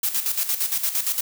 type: noise with tremolo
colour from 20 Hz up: blue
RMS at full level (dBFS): -22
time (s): 0.03-1.21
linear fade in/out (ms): 5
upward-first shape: square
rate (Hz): 8.7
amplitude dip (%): 65
effects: none